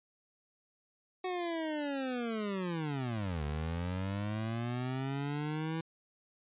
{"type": "linear two-way sweep", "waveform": "25% pulse", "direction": "down then up", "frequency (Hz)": [372.1, 72.5, 164.1], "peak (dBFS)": -30, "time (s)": [1.24, 5.81], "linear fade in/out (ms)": 5, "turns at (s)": 3.44, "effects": ["resampled to 8000 Hz"]}